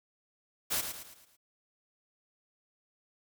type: noise with echo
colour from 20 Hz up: white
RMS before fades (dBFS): -31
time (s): 0.7-0.82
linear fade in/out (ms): 20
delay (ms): 110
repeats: 5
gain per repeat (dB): -7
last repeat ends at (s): 1.37
effects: none